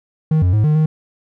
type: tone with pitch steps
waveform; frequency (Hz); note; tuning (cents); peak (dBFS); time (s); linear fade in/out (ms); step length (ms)
triangle; 156.9 / 90 / 106.8 / 152.3 / 155.9; D#3 / F#2 / G#2 / D#3 / D#3; +15 / -47 / +49 / -37 / +4; -9; 0.31-0.86; 5; 110
effects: none